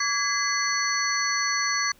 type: tone cluster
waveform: sine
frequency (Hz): 1145 / 1655 / 2026 / 4398 / 5960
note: D6 / G#6 / B6 / C#8 / F#8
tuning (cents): -44 / -6 / +44 / -14 / +12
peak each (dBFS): -29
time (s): 0-1.92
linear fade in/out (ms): 5
effects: pink hiss -57 dBFS RMS until 1.99 s